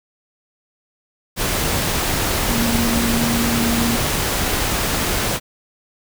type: tone in noise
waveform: sine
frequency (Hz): 233.1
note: A#3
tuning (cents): 0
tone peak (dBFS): -19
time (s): 2.47-3.99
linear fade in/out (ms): 50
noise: pink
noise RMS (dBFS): -20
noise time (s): 1.36-5.4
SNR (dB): -2
effects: none